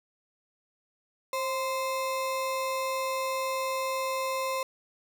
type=ring-modulated tone; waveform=square; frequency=784 Hz; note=G5; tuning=in tune; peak=-26 dBFS; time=1.33-4.63 s; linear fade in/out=2 ms; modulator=253 Hz; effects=none